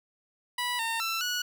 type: tone with pitch steps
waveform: 15% pulse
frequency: 980 / 911 / 1338 / 1465 Hz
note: B5 / A#5 / E6 / F#6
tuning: -14 / -40 / +25 / -18 cents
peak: -22 dBFS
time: 0.58-1.42 s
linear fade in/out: 5 ms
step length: 210 ms
effects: none